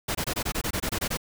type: noise bursts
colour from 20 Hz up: pink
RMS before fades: -28 dBFS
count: 12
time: 0.08-1.173 s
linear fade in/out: 10 ms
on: 70 ms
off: 23 ms
effects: none